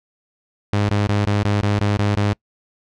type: tone bursts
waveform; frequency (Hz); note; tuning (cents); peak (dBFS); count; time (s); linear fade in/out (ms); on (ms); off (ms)
sawtooth; 102.6; G#2; -21; -12; 9; 0.73-2.33; 0; 160; 20
effects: noise-tail reverb RT60 0.1 s tail -26 dB re dry + low-pass 5000 Hz 12 dB/octave